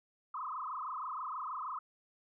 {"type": "tone with frequency modulation", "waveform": "sine", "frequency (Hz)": 1144, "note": "D6", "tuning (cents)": -46, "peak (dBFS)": -37, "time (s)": [0.34, 1.79], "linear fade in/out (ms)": 5, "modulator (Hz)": 26.3, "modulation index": 5.6, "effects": []}